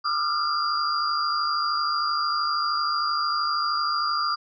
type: tone cluster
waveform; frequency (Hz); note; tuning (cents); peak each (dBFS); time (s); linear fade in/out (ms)
sine; 1197 / 1347 / 1400 / 4797; D6 / E6 / F6 / D8; +33 / +37 / +4 / +36; -25 / -29 / -33 / -28; 0.04-4.36; 20
effects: none